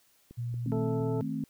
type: click train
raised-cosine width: 3 ms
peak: -34 dBFS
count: 4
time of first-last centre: 0.31-1.004 s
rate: 4.32 Hz
type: tone with pitch glide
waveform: sine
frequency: 119.3 to 120.13 Hz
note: A#2 to B2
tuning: +41 to -47 cents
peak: -31 dBFS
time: 0.37-1.23 s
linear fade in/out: 20 ms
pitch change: +12 cents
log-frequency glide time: 0.49-0.8 s
type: chord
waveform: sine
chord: A diminished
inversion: second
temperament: just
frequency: 158.4 / 220 / 264 Hz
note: Eb3 / A3 / C4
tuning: +31 / 0 / +16 cents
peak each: -36 / -35 / -34 dBFS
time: 0.66-1.44 s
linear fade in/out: 2 ms
type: harmonic tone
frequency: 219.3 Hz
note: A3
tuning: 6 cents flat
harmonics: 1 / 2 / 3 / 4 / 6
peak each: -37 / -32 / -43 / -42 / -51 dBFS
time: 0.72-1.21 s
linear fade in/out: 0 ms
effects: white hiss -66 dBFS RMS until 1.49 s